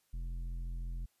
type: tone with tanh clipping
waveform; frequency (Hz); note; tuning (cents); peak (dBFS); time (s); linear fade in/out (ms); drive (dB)
sine; 42.82; F1; -33; -38; 0.13-1.06; 10; 9
effects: white hiss -75 dBFS RMS until 1.2 s + resampled to 32000 Hz